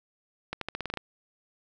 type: accelerating click train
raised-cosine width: 0.3 ms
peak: -16 dBFS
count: 9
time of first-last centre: 0.53-0.973 s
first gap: 83 ms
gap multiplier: 0.88
effects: none